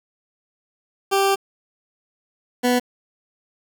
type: tone pair in turn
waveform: 20% pulse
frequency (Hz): 392 / 246.9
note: G4 / B3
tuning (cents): 0 / 0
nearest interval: minor sixth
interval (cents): 800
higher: first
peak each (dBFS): -11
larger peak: neither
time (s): 1.11-1.36 / 2.63-2.8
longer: first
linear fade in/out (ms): 20
effects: 7-bit